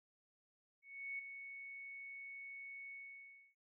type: tone with ADSR envelope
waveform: sine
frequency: 2217 Hz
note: C#7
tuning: in tune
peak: -40 dBFS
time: 0.82-3.55 s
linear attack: 370 ms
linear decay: 5 ms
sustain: -8 dB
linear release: 630 ms
effects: none